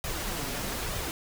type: noise with flanger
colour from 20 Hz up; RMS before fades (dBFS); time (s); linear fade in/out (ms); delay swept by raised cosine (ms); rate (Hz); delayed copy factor
pink; -33; 0.04-1.11; 0; 1.6 to 7.3; 1.1; +0.5
effects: none